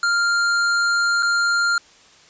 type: tone with dropouts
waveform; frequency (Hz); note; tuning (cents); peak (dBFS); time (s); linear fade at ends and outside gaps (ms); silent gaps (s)
square; 1396.9; F6; 0; -17; 0.03-1.78; 2; 1.225-1.229
effects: white hiss -50 dBFS RMS until 2.29 s + resampled to 16000 Hz